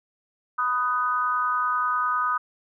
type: tone with amplitude modulation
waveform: sine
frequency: 1244.5 Hz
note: D#6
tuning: in tune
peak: -17 dBFS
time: 0.58-2.38 s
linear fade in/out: 10 ms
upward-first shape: sine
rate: 250 Hz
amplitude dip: 95%
effects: none